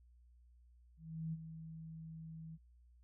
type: tone with ADSR envelope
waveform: sine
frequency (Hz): 161.1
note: E3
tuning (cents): -39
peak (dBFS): -37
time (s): 0.97-2.58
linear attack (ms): 360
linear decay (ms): 34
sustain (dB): -10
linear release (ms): 38
effects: added 60 Hz sine -62 dBFS peak until 3.03 s